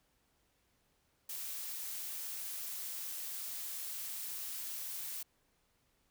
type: noise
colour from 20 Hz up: blue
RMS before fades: -42 dBFS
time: 1.29-5.23 s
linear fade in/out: 5 ms
effects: pink hiss -75 dBFS RMS until 6.1 s